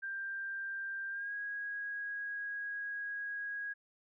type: tone with pitch glide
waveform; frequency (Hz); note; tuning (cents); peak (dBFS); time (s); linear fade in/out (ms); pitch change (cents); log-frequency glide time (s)
sine; 1585 to 1648.5; G6 to G#6; +19 to -13; -37; 0.02-3.74; 20; +68; 1.1-1.34
effects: none